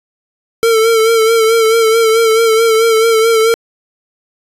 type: tone with vibrato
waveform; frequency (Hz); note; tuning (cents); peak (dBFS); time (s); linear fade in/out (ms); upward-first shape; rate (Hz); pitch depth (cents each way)
square; 450; A4; +39; -8; 0.63-3.54; 0; sine; 4.6; 43
effects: resampled to 32000 Hz